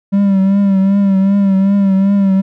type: tone with vibrato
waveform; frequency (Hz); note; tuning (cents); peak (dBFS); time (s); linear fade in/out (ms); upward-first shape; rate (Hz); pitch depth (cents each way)
triangle; 196; G3; 0; -6; 0.12-2.42; 20; triangle; 2.6; 54
effects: none